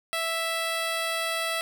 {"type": "tone", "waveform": "10% pulse", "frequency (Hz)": 659.3, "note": "E5", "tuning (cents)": 0, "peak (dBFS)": -18, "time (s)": [0.13, 1.61], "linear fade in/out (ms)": 0, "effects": []}